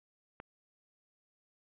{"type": "click", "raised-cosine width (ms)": 0.5, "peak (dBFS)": -29, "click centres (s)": 0.401, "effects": ["resampled to 8000 Hz"]}